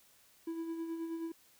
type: tone with tremolo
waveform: triangle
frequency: 329.6 Hz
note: E4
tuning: in tune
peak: -33 dBFS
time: 0.47-1.32 s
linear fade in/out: 5 ms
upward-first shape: sine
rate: 9.4 Hz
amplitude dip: 45%
effects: white hiss -65 dBFS RMS until 1.59 s